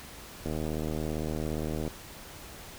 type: click train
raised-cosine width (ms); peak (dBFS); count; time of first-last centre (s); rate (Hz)
2; -20; 111; 0.46-1.878; 77.6
effects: pink hiss -46 dBFS RMS until 2.78 s